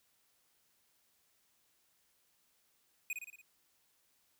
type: tone with echo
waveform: square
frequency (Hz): 2489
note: D#7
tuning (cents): 0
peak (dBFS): -36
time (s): 3.1-3.13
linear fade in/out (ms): 2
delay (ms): 57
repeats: 5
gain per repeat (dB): -4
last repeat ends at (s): 3.415
effects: white hiss -74 dBFS RMS until 4.39 s